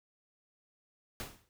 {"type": "noise with exponential decay", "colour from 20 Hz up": "pink", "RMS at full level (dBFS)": -38, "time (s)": [1.2, 1.49], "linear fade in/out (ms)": 0, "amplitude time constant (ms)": 62, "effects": []}